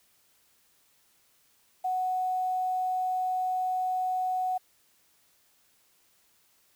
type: tone with quantisation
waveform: sine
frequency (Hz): 740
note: F#5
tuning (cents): 0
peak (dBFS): -26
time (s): 1.84-4.58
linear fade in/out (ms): 10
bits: 9
effects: white hiss -66 dBFS RMS until 6.75 s